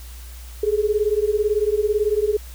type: beating tone pair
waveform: sine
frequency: 412.2 / 430.2 Hz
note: G#4 / A4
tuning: -13 / -39 cents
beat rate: 18 Hz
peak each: -20 dBFS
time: 0.63-2.37 s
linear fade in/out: 5 ms
effects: added 60 Hz sine -35 dBFS peak until 2.54 s + white hiss -45 dBFS RMS until 2.54 s